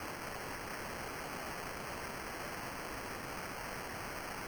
white noise with sample-and-hold, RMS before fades -43 dBFS, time 0-4.47 s, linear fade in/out 2 ms, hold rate 3675 Hz, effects none

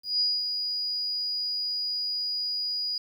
sine tone with ADSR envelope, 4902 Hz, D#8, 27 cents flat, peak -21 dBFS, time 0.03-2.98 s, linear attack 170 ms, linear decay 220 ms, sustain -6 dB, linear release 3 ms, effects 9-bit

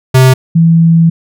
square / sine tone pair in turn, 130 / 165.46 Hz, C3 / E3, -11 / +7 cents, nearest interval major third, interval 418 cents, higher second, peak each -3 dBFS, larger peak neither, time 0.14-0.34 / 0.55-1.1 s, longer second, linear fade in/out 10 ms, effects none

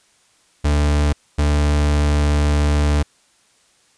40% pulse tone pair in turn, 73.6 / 73.6 Hz, D2 / D2, +4 / +4 cents, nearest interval unison, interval 0 cents, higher neither, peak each -13 dBFS, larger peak neither, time 0.64-1.13 / 1.38-3.03 s, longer second, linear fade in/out 10 ms, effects white hiss -57 dBFS RMS until 3.97 s + resampled to 22050 Hz

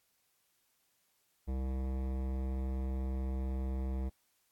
sine tone with hard clipping, 65.41 Hz, C2, in tune, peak -35 dBFS, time 1.47-4.1 s, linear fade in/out 20 ms, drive 17 dB, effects white hiss -75 dBFS RMS until 4.51 s + AAC 64 kbps

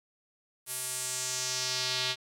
square tone with band-pass filter sweep, 127.6 Hz, C3, 43 cents flat, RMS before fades -33 dBFS, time 0.66-2.16 s, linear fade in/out 50 ms, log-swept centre 11000 to 3700 Hz, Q 2.2, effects none

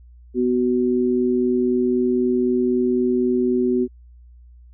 sine tone pair together, 248.6 / 372.5 Hz, B3 / F#4, +12 / +12 cents, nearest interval perfect fifth, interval 700 cents, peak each -19 dBFS, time 0.34-3.88 s, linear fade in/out 50 ms, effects added 60 Hz sine -43 dBFS peak until 4.73 s

